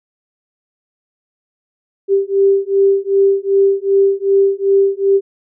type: beating tone pair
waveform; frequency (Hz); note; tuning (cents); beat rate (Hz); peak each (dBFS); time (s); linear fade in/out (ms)
sine; 392 / 394.6; G4 / G4; 0 / +11; 2.6; -13; 2.08-5.21; 50
effects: none